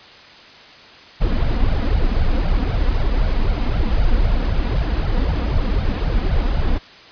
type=noise with flanger; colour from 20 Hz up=brown; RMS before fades=-17 dBFS; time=1.2-6.79 s; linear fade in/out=20 ms; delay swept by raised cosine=1.3 to 4.2 ms; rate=3.9 Hz; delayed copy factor=+0.7; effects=white hiss -42 dBFS RMS until 7.11 s + resampled to 11025 Hz